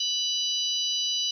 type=harmonic tone with a mistuned harmonic; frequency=987.8 Hz; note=B5; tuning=in tune; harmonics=3 / 4 / 5 / 6; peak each=-28 / -30 / -32 / -34 dBFS; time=0-1.31 s; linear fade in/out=5 ms; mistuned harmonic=5; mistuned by=-33 cents; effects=10-bit